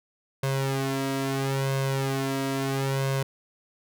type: tone with flanger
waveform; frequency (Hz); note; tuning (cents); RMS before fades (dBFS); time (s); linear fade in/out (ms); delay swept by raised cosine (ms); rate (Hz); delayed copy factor
sawtooth; 135.5; C#3; -39; -27; 0.43-3.23; 5; 1.9 to 3.1; 0.75; +0.85
effects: none